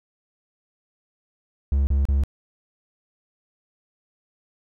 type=tone bursts; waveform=triangle; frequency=69.3 Hz; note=C#2; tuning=in tune; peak=-15 dBFS; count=3; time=1.72-2.236 s; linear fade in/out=0 ms; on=150 ms; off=33 ms; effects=none